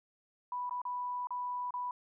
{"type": "tone with dropouts", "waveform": "sine", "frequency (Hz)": 987, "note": "B5", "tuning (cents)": -1, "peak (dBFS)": -34, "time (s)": [0.52, 1.91], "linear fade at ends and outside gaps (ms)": 2, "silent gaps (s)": [[0.695, 0.709], [0.817, 0.852], [1.271, 1.306], [1.707, 1.739]], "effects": []}